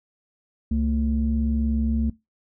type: tone pair together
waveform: sine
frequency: 67.94 / 224.6 Hz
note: C#2 / A3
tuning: -34 / +36 cents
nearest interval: octave + major sixth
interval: 2070 cents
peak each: -22 dBFS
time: 0.71-2.1 s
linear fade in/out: 5 ms
effects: noise-tail reverb RT60 0.2 s tail -20 dB re dry + tanh soft clip ceiling -13 dBFS